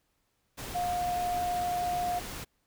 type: tone in noise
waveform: sine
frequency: 711 Hz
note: F5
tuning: 31 cents sharp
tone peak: -28 dBFS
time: 0.74-2.2 s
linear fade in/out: 20 ms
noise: pink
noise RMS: -40 dBFS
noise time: 0.57-2.45 s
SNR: +9 dB
effects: pink hiss -75 dBFS RMS until 2.66 s